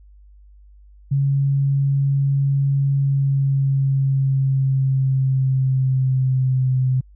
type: tone with pitch glide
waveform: sine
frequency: 138.59 to 129.31 Hz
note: C#3 to C3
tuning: 0 to -20 cents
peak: -15 dBFS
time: 1.11-7.01 s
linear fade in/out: 10 ms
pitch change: -120 cents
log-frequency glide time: 2.94-6.73 s
effects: added 50 Hz sine -44 dBFS peak until 7.15 s